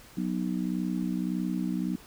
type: harmonic tone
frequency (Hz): 61.74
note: B1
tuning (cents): 0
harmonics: 3 / 4 / 5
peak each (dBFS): -30 / -32 / -34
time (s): 0.17-1.96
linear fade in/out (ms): 5
effects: pink hiss -52 dBFS RMS until 2.06 s